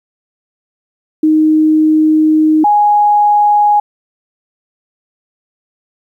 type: tone pair in turn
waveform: sine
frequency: 311.1 / 830.5 Hz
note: D#4 / G#5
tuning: 0 / 0 cents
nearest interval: octave + perfect fourth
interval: 1700 cents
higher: second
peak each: -6 dBFS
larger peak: neither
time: 1.23-2.64 / 2.64-3.8 s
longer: first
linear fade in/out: 5 ms
effects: 8-bit